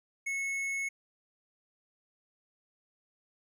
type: tone with tanh clipping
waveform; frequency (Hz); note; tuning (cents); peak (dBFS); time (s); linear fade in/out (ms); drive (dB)
sine; 2193; C#7; -19; -33; 0.26-0.89; 10; 11
effects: none